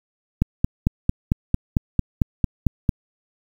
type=click train; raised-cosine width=5 ms; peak=-4 dBFS; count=12; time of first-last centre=0.42-2.892 s; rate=4.45 Hz; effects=7-bit